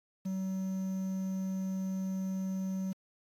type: tone with quantisation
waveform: triangle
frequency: 189.6 Hz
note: F#3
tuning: 43 cents sharp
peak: -30 dBFS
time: 0.25-2.93 s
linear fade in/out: 10 ms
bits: 9
effects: AAC 64 kbps